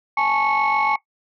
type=tone cluster; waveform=sine; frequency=831 / 878 / 1105 / 2201 Hz; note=G#5 / A5 / C#6 / C#7; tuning=+1 / -4 / -6 / -13 cents; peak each=-21 dBFS; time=0.17-0.96 s; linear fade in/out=5 ms; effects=noise-tail reverb RT60 0.1 s tail -17 dB re dry + tanh soft clip ceiling -11 dBFS